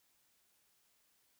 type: silence
effects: white hiss -74 dBFS RMS until 1.39 s